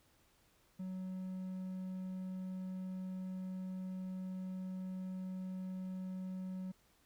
triangle tone, 186.2 Hz, F#3, 11 cents sharp, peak -38 dBFS, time 0.79-6.72 s, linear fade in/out 10 ms, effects pink hiss -71 dBFS RMS until 7.05 s

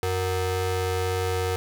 35% pulse ring-modulated tone, 277.2 Hz, C#4, in tune, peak -19 dBFS, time 0.03-1.56 s, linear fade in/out 0 ms, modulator 187 Hz, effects none

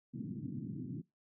white band-pass noise, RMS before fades -42 dBFS, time 0.13-1.02 s, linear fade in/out 20 ms, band 110 to 290 Hz, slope 48 dB/octave, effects noise-tail reverb RT60 0.2 s tail -21 dB re dry

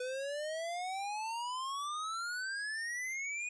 square exponential sweep, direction up, 495.9 to 2483 Hz, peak -37 dBFS, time 0-3.49 s, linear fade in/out 5 ms, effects resampled to 22050 Hz

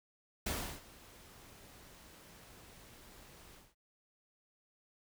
pink noise with ADSR envelope, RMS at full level -36 dBFS, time 0.46-3.75 s, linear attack 6 ms, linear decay 340 ms, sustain -21 dB, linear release 210 ms, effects none

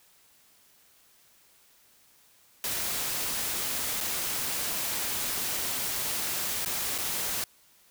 white noise with dropouts, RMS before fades -31 dBFS, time 2.64-7.44 s, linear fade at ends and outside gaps 1 ms, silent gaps 4.005-4.01 / 6.649-6.659 / 6.98-6.985 s, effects white hiss -61 dBFS RMS until 7.9 s

